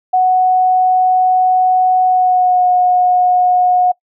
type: tone with pitch glide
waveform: sine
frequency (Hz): 740 to 726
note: F#5 to F#5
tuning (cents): 0 to -33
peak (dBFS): -8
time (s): 0.13-3.92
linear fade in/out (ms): 10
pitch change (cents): -33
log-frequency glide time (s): 2.05-2.67
effects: noise-tail reverb RT60 0.1 s tail -23 dB re dry